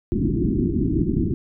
white low-pass noise, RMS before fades -21 dBFS, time 0.12-1.34 s, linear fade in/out 0 ms, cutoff 370 Hz, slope 96 dB/octave, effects none

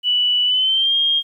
sine tone with pitch glide, 2960 to 3228 Hz, F#7 to G#7, 0 to -50 cents, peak -14 dBFS, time 0.03-1.23 s, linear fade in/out 50 ms, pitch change +150 cents, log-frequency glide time 0.45-0.95 s, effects 9-bit

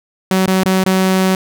sawtooth tone with dropouts, 188.3 Hz, F#3, 31 cents sharp, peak -7 dBFS, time 0.31-1.35 s, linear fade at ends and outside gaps 2 ms, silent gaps 0.461-0.477 / 0.635-0.658 / 0.839-0.862 s, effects none

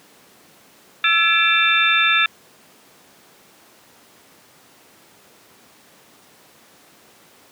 sine tone cluster, 1330 / 1709 / 2352 / 2683 / 3583 Hz, E6 / G#6 / D7 / E7 / A7, +15 / +49 / +2 / +30 / +31 cents, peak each -20 dBFS, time 1.04-2.26 s, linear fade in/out 2 ms, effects pink hiss -50 dBFS RMS until 7.51 s + high-pass 200 Hz 12 dB/octave

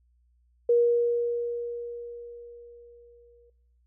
sine tone with exponential decay, 475.2 Hz, A#4, 33 cents sharp, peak -17 dBFS, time 0.69-3.5 s, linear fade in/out 5 ms, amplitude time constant 610 ms, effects noise-tail reverb RT60 0.6 s tail -18 dB re dry + added 60 Hz sine -62 dBFS peak until 3.86 s

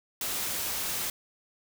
white noise, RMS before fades -32 dBFS, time 0.21-1.1 s, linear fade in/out 2 ms, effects none

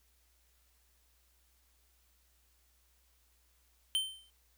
square tone with exponential decay, 3100 Hz, G7, 20 cents flat, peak -27 dBFS, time 3.95-4.3 s, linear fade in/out 0 ms, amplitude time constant 75 ms, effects added 60 Hz sine -70 dBFS peak until 4.57 s + white hiss -72 dBFS RMS until 4.57 s

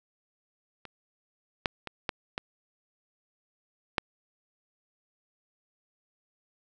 clicks, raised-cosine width 0.3 ms, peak -26 / -9 / -20 / -12 / -15 / -8 dBFS, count 6, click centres 0.853 / 1.658 / 1.873 / 2.092 / 2.379 / 3.982 s, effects none

